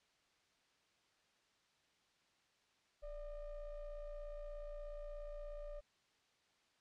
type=ring-modulated tone; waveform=triangle; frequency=307.4 Hz; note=D#4; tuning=21 cents flat; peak=-40 dBFS; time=3.02-5.81 s; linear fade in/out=20 ms; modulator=279 Hz; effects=white hiss -75 dBFS RMS until 6.8 s + low-pass 5000 Hz 12 dB/octave